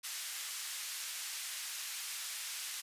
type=band-pass noise; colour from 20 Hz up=white; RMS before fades=-42 dBFS; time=0.03-2.82 s; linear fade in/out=20 ms; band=1600 to 10000 Hz; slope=12 dB/octave; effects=resampled to 32000 Hz